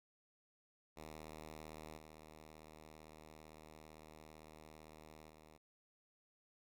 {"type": "tone with level steps", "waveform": "5% pulse", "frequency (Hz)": 77.78, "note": "D#2", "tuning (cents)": 0, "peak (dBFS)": [-39, -45, -49], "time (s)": [0.96, 5.58], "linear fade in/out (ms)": 20, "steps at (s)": [1.97, 5.29], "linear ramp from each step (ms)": 10, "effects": []}